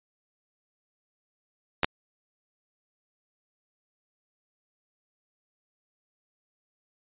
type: clicks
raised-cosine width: 0.3 ms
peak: -6 dBFS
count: 2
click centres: 1.833 / 1.845 s
effects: resampled to 8000 Hz